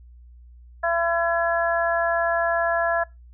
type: harmonic tone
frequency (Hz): 337.5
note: E4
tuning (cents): +41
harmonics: 2 / 3 / 4 / 5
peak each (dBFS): -22 / -29 / -29 / -25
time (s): 0.83-3.04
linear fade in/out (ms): 10
effects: noise-tail reverb RT60 0.2 s tail -23 dB re dry + added 60 Hz sine -44 dBFS peak until 3.33 s